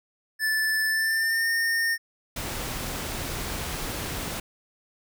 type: tone with pitch glide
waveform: square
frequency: 1751 to 1827.5 Hz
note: A6 to A#6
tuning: -9 to -35 cents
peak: -23 dBFS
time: 0.39-1.98 s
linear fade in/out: 50 ms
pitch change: +74 cents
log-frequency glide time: 0.86-1.49 s
type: noise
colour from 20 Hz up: pink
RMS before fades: -32 dBFS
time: 2.36-4.4 s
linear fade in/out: 5 ms
effects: none